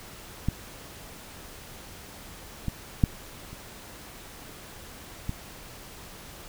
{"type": "clicks", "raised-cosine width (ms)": 5, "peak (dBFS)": [-12, -16, -6, -30, -17], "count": 5, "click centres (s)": [0.486, 2.683, 3.038, 3.53, 5.294], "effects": ["pink hiss -45 dBFS RMS until 6.48 s"]}